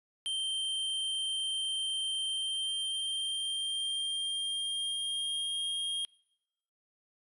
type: tone with pitch glide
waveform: square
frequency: 3136 to 3235 Hz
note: G7 to G#7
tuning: 0 to -46 cents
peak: -32 dBFS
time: 0.26-6.05 s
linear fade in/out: 0 ms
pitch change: +54 cents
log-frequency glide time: 2.27-5.66 s
effects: noise-tail reverb RT60 0.8 s tail -24 dB re dry + resampled to 24000 Hz